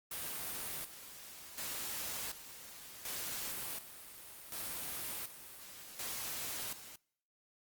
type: noise with tremolo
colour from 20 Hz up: white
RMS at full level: -41 dBFS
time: 0.11-6.96 s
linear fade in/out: 5 ms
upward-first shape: square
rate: 0.68 Hz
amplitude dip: 70%
effects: noise-tail reverb RT60 0.7 s tail -25 dB re dry + Opus 32 kbps